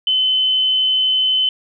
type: tone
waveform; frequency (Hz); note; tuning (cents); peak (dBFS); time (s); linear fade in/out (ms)
sine; 3044; F#7; +48; -13; 0.07-1.49; 2
effects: none